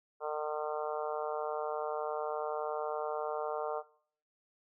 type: harmonic tone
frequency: 151.7 Hz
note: D#3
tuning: 44 cents flat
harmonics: 3 / 4 / 5 / 6 / 7 / 8 / 9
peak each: -37 / -39 / -41 / -43 / -44 / -45 / -46 dBFS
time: 0.2-3.83 s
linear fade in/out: 50 ms
effects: noise-tail reverb RT60 0.5 s tail -18 dB re dry

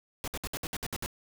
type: noise bursts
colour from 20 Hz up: pink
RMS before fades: -35 dBFS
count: 9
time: 0.24-1.061 s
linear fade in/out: 0 ms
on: 37 ms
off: 61 ms
effects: none

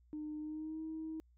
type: tone with pitch glide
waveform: sine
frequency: 303.8 to 317.6 Hz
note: D#4 to D#4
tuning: -41 to +36 cents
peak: -39 dBFS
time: 0.13-1.2 s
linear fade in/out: 0 ms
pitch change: +77 cents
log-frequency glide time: 0.39-0.81 s
effects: tanh soft clip ceiling -35 dBFS + added 60 Hz sine -64 dBFS peak until 1.37 s

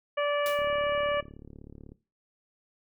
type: harmonic tone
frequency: 581 Hz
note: D5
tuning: 19 cents flat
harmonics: 1 / 2 / 3 / 4 / 5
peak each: -26 / -32 / -36 / -38 / -40 dBFS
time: 0.17-1.21 s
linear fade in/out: 10 ms
type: noise with exponential decay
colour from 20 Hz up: white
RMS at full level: -36 dBFS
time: 0.46-0.7 s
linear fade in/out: 0 ms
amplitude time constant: 51 ms
type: click train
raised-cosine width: 3 ms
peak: -33 dBFS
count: 49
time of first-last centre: 0.59-1.92 s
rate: 36.1 Hz
effects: noise-tail reverb RT60 0.3 s tail -18 dB re dry

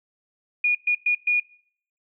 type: tone bursts at uneven times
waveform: sine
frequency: 2444 Hz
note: D#7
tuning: 32 cents flat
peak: -17 dBFS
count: 4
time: 0.64-0.75 / 0.87-0.95 / 1.06-1.15 / 1.27-1.4 s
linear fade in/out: 5 ms
effects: noise-tail reverb RT60 0.6 s tail -22 dB re dry

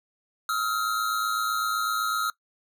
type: tone pair together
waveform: square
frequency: 1275.1 / 1383 Hz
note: D#6 / F6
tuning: +42 / -17 cents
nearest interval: minor second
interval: 141 cents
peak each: -28 dBFS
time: 0.49-2.3 s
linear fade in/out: 2 ms
effects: noise-tail reverb RT60 0.1 s tail -21 dB re dry

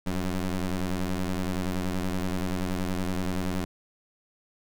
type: ring-modulated tone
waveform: 25% pulse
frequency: 90.3 Hz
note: F#2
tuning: 42 cents flat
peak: -20 dBFS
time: 0.06-3.65 s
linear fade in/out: 10 ms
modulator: 95.6 Hz
effects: none

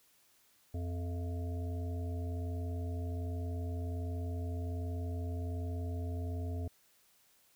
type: harmonic tone with a mistuned harmonic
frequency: 86.7 Hz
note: F2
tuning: 12 cents flat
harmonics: 1 / 3 / 5 / 7 / 8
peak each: -35 / -45 / -49 / -52 / -53 dBFS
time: 0.74-6.68 s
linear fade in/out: 5 ms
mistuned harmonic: 7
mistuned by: +71 cents
effects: white hiss -68 dBFS RMS until 7.55 s

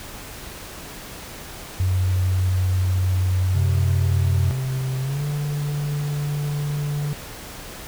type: tone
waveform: sine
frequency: 92.5 Hz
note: F#2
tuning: in tune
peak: -17 dBFS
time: 1.8-4.51 s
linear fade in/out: 0 ms
type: tone with pitch glide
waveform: triangle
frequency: 130.81 to 145.98 Hz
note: C3 to D3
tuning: 0 to -10 cents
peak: -20 dBFS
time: 3.55-7.13 s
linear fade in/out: 0 ms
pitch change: +190 cents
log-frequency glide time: 5.01-5.22 s
effects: pink hiss -37 dBFS RMS until 7.87 s

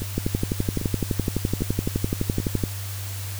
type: two click trains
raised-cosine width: 3 ms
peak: -15 / -9 dBFS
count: 4 / 30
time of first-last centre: 0.02-2.401 / 0.18-2.638 s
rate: 1.26 / 11.8 Hz
effects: added 98 Hz sine -30 dBFS peak until 3.39 s + white hiss -37 dBFS RMS until 3.39 s

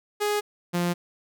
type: tone pair in turn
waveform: sawtooth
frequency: 415.9 / 174.86 Hz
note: G#4 / F3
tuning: +2 / +2 cents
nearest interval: octave + minor third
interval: 1500 cents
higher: first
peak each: -19 dBFS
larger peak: neither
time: 0.2-0.41 / 0.73-0.94 s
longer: neither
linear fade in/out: 20 ms
effects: none

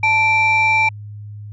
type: tone pair together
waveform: sine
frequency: 880 / 2349 Hz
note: A5 / D7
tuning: 0 / 0 cents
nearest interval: octave + perfect fourth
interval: 1700 cents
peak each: -15 / -12 dBFS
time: 0.03-0.89 s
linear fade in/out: 5 ms
effects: tanh soft clip ceiling -8 dBFS + added 104 Hz sine -30 dBFS peak until 1.52 s

